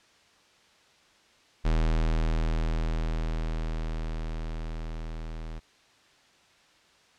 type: tone with level ramp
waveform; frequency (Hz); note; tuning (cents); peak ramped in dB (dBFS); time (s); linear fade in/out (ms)
square; 40.12; E1; -46; -22 to -36; 1.64-5.6; 20
effects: white hiss -60 dBFS RMS until 7.18 s + low-pass 5000 Hz 12 dB/octave